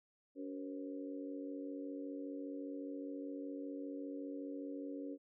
harmonic tone with a mistuned harmonic, 94.4 Hz, F#2, 35 cents sharp, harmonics 3 / 4 / 5 / 6, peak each -43 / -52 / -50 / -52 dBFS, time 0.35-5.18 s, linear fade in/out 50 ms, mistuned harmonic 6, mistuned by -92 cents, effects none

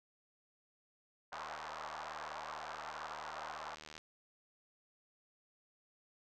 white band-pass noise, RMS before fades -46 dBFS, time 1.32-3.75 s, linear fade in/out 5 ms, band 670 to 1300 Hz, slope 24 dB/octave
click train, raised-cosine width 0.2 ms, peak -32 dBFS, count 205, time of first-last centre 1.33-3.979 s, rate 77 Hz
effects none

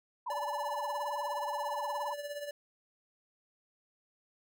sine tone with vibrato, 917 Hz, A#5, 29 cents flat, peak -34 dBFS, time 0.26-2.14 s, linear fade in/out 10 ms, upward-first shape triangle, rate 19 Hz, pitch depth 200 cents each way
square tone with tremolo, 581 Hz, D5, 19 cents flat, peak -36 dBFS, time 0.3-2.51 s, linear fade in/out 2 ms, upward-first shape triangle, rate 17 Hz, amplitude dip 70%
effects none

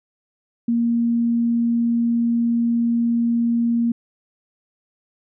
sine tone, 234.2 Hz, A#3, 8 cents sharp, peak -16 dBFS, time 0.68-3.92 s, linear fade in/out 5 ms, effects none

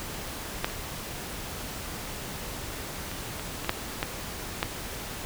clicks, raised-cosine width 0.3 ms, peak -9 / -22 / -21 / -20 / -19 / -7 / -11 / -9 dBFS, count 8, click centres 0.645 / 0.699 / 3.115 / 3.396 / 3.646 / 3.694 / 4.029 / 4.629 s, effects pink hiss -37 dBFS RMS until 5.25 s

